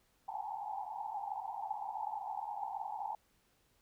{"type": "band-pass noise", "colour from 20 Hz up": "white", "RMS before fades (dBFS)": -41, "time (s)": [0.28, 3.15], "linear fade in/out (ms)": 2, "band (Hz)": [780, 890], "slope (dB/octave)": 96, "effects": ["pink hiss -73 dBFS RMS until 3.81 s"]}